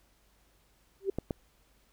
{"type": "tone with exponential growth", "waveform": "sine", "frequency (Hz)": 389.9, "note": "G4", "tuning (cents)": -9, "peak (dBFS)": -23, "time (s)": [1, 1.1], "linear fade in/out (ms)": 5, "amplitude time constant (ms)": 20}
{"type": "clicks", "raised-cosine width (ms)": 2, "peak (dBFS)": -18, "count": 2, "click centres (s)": [1.186, 1.308]}
{"effects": ["added 50 Hz sine -68 dBFS peak until 1.92 s", "pink hiss -68 dBFS RMS until 1.92 s"]}